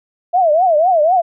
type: tone with vibrato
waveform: sine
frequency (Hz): 672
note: E5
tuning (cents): +33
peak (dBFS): -9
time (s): 0.33-1.22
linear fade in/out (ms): 20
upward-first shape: triangle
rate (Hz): 4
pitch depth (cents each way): 250
effects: none